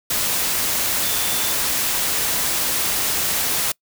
sine tone in noise, 3520 Hz, A7, in tune, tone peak -31 dBFS, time 1.03-1.54 s, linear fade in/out 5 ms, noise white, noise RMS -21 dBFS, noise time 0.1-3.72 s, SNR -13 dB, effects noise-tail reverb RT60 0.1 s tail -25 dB re dry

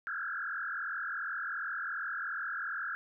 sine tone with frequency modulation, 1508 Hz, F#6, 32 cents sharp, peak -34 dBFS, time 0.07-2.95 s, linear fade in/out 0 ms, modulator 42.7 Hz, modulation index 4.1, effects none

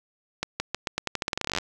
accelerating click train, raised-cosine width 0.2 ms, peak -9 dBFS, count 21, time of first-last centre 0.43-1.585 s, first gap 170 ms, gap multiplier 0.86, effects none

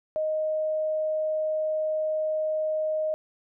sine tone, 622.3 Hz, D#5, in tune, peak -24 dBFS, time 0.16-3.14 s, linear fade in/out 0 ms, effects none

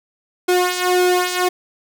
sawtooth tone with flanger, 361.3 Hz, F#4, 41 cents flat, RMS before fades -17 dBFS, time 0.48-1.49 s, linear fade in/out 10 ms, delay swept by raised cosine 1.7 to 2.7 ms, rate 1.8 Hz, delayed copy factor -0.75, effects none

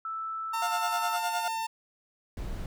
sine tone, 1318.5 Hz, E6, in tune, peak -32 dBFS, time 0.05-1.16 s, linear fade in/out 2 ms
45% pulse tone with pitch glide, 909 to 899.6 Hz, A#5 to A5, -44 to +38 cents, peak -30 dBFS, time 0.53-1.67 s, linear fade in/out 10 ms, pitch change -18 cents, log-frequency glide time 0.65-0.72 s
30% pulse tone with tremolo, 707 Hz, F5, 21 cents sharp, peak -26 dBFS, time 0.62-1.48 s, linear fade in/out 2 ms, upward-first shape sine, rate 9.7 Hz, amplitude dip 80%
brown noise, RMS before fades -35 dBFS, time 2.37-2.66 s, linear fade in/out 2 ms
effects none

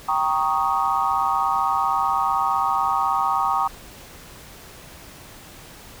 sine chord, Eb dominant seventh, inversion first, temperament equal, 784 / 932.3 / 1108.7 / 1244.5 Hz, G5 / Bb5 / Db6 / Eb6, 0 / 0 / 0 / 0 cents, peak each -24 dBFS, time 0.08-3.68 s, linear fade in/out 10 ms, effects pink hiss -43 dBFS RMS until 6 s

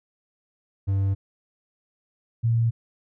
triangle / sine tone pair in turn, 97.7 / 115.57 Hz, G2 / A#2, -5 / -14 cents, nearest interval minor third, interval 291 cents, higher second, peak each -18 dBFS, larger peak neither, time 0.87-1.15 / 2.43-2.71 s, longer neither, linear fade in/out 20 ms, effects none

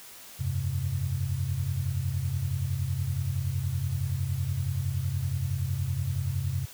sine chord, F suspended second, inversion none, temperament equal with one note detuned, 87.31 / 98 / 133.33 Hz, F2 / G2 / C3, 0 / 0 / +33 cents, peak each -32 / -31 / -30 dBFS, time 0.39-6.66 s, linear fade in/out 20 ms, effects white hiss -47 dBFS RMS until 6.73 s

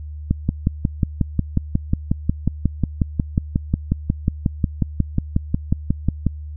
click train, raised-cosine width 5 ms, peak -4 dBFS, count 34, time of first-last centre 0.31-6.267 s, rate 5.54 Hz, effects added 75 Hz sine -29 dBFS peak until 6.56 s

